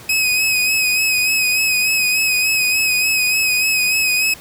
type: tone with vibrato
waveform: sawtooth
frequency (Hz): 2531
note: D#7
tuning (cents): +29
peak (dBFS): -11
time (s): 0.09-4.34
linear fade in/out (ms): 5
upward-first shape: sine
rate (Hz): 3.4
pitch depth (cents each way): 37
effects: pink hiss -39 dBFS RMS until 4.4 s + high-pass 60 Hz 12 dB/octave